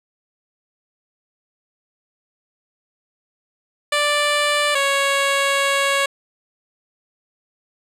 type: tone pair in turn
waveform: 10% pulse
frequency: 587.3 / 554.7 Hz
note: D5 / C#5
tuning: 0 / +1 cents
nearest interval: minor second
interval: 99 cents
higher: first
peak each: -8 dBFS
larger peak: neither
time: 3.92-4.75 / 4.75-6.06 s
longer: second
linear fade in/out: 5 ms
effects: low-pass 10000 Hz 12 dB/octave